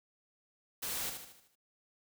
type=noise with echo; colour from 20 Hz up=white; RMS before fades=-38 dBFS; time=0.82-1.1 s; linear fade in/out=10 ms; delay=76 ms; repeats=6; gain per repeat=-6 dB; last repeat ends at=1.556 s; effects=none